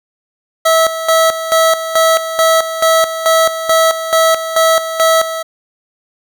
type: tone with tremolo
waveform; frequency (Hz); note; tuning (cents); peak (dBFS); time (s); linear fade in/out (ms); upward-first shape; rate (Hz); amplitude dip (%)
25% pulse; 650; E5; -24; -4; 0.65-5.43; 10; square; 2.3; 70
effects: none